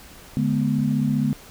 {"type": "chord", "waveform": "sine", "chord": "G# diminished", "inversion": "second", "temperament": "equal with one note detuned", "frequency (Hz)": [146.83, 211.8, 246.9], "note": ["D3", "G#3", "B3"], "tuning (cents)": [0, 34, 0], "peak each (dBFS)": -23, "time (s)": [0.37, 1.33], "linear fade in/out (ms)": 0, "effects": ["pink hiss -45 dBFS RMS until 1.5 s"]}